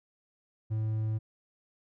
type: tone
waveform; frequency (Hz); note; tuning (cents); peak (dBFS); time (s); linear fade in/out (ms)
triangle; 109.3; A2; -11; -26; 0.7-1.19; 20
effects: none